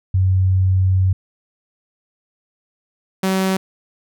sine / sawtooth tone pair in turn, 93.8 / 189.83 Hz, F#2 / F#3, +24 / +45 cents, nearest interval octave, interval 1221 cents, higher second, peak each -12 dBFS, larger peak neither, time 0.14-1.13 / 3.23-3.57 s, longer first, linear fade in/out 5 ms, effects none

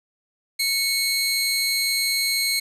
sawtooth tone pair together, 2205 / 4141 Hz, C#7 / C8, -10 / -19 cents, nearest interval major seventh, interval 1091 cents, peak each -20 dBFS, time 0.59-2.6 s, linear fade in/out 10 ms, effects resampled to 32000 Hz + 8-bit

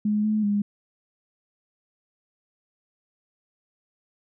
sine tone with pitch steps, 210.2 / 214.4 / 204.6 Hz, G#3 / A3 / G#3, +21 / -45 / -26 cents, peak -20 dBFS, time 0.05-0.62 s, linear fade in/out 5 ms, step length 190 ms, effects none

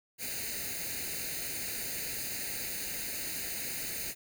white noise with comb filter, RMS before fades -37 dBFS, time 0.18-4.15 s, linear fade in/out 50 ms, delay 0.45 ms, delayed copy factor +0.8, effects none

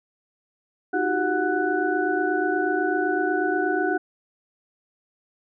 sine tone cluster, 310.9 / 359.9 / 388 / 731 / 1487 Hz, D#4 / F#4 / G4 / F#5 / F#6, -1 / -48 / -18 / -21 / +8 cents, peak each -27 dBFS, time 0.93-3.98 s, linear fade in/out 10 ms, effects none

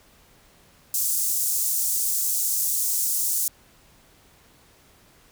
pink high-pass noise, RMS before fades -24 dBFS, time 0.94-3.48 s, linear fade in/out 2 ms, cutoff 6900 Hz, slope 24 dB/octave, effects pink hiss -56 dBFS RMS until 5.31 s

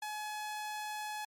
sawtooth tone, 848 Hz, G#5, 36 cents sharp, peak -34 dBFS, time 0.02-1.25 s, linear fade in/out 5 ms, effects MP3 64 kbps

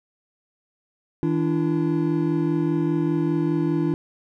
triangle tone cluster, 160 / 292.8 / 337.8 Hz, D#3 / D4 / E4, +49 / -5 / +42 cents, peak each -22 dBFS, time 1.23-3.94 s, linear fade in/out 0 ms, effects none

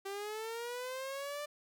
sawtooth linear sweep, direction up, 388.3 to 594 Hz, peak -35 dBFS, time 0.05-1.46 s, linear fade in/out 10 ms, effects none

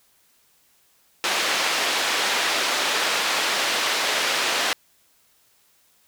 white band-pass noise, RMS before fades -23 dBFS, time 1.24-4.73 s, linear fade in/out 0 ms, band 400 to 3900 Hz, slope 12 dB/octave, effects white hiss -61 dBFS RMS until 6.07 s

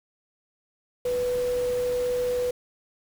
sine tone in noise, 493.9 Hz, B4, in tune, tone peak -23 dBFS, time 1.05-2.51 s, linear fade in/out 5 ms, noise pink, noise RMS -40 dBFS, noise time 1.05-2.51 s, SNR +14 dB, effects none

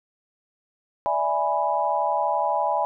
sine chord, E dominant seventh, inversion third, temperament equal, 587.3 / 659.3 / 830.6 / 987.8 Hz, D5 / E5 / G#5 / B5, 0 / 0 / 0 / 0 cents, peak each -28 / -27 / -24 / -26 dBFS, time 1.06-2.85 s, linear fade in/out 0 ms, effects none

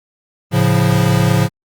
square chord, A augmented, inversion none, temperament equal, 110 / 138.59 / 174.61 Hz, A2 / C#3 / E#3, 0 / 0 / 0 cents, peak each -16 dBFS, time 0.51-1.49 s, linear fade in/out 50 ms, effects Opus 32 kbps

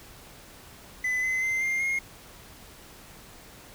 triangle tone with pitch steps, 2008 / 2041 / 2074 / 2108 / 2142 Hz, B6 / C7 / C7 / C7 / C7, +28 / -44 / -16 / +12 / +40 cents, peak -23 dBFS, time 1.04-1.99 s, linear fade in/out 5 ms, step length 190 ms, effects pink hiss -49 dBFS RMS until 3.74 s

